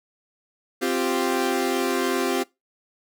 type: chord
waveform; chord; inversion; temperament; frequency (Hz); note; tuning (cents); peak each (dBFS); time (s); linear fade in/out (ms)
sawtooth; C suspended fourth; none; equal; 261.6 / 349.2 / 392; C4 / F4 / G4; 0 / 0 / 0; -22; 0.81-2.44; 20
effects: noise-tail reverb RT60 0.2 s tail -21 dB re dry